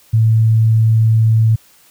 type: tone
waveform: sine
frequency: 111.5 Hz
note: A2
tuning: 23 cents sharp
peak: -8 dBFS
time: 0.13-1.56 s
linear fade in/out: 10 ms
effects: white hiss -49 dBFS RMS until 1.9 s